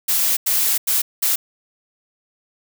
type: noise bursts at uneven times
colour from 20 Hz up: blue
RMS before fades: -18 dBFS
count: 4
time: 0.08-0.37 / 0.46-0.78 / 0.87-1.02 / 1.22-1.36 s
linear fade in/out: 10 ms
effects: none